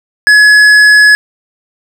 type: tone with hard clipping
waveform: triangle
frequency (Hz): 1694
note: G#6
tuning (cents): +34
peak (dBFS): -3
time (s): 0.27-1.15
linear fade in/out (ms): 0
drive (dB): 12
effects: none